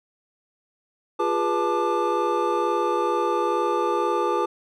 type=tone cluster; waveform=triangle; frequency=348.9 / 411.1 / 489.7 / 874 / 1189 Hz; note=F4 / G#4 / B4 / A5 / D6; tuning=-2 / -18 / -15 / -12 / +21 cents; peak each=-25 dBFS; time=1.19-4.46 s; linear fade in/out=10 ms; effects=none